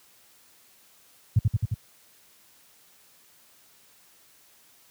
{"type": "tone with echo", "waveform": "sine", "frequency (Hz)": 107.5, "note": "A2", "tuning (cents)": -40, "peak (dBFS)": -14, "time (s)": [1.36, 1.39], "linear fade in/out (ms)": 5, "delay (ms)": 88, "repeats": 4, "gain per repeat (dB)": -2, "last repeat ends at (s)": 1.742, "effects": ["white hiss -58 dBFS RMS until 4.9 s", "high-pass 60 Hz 12 dB/octave"]}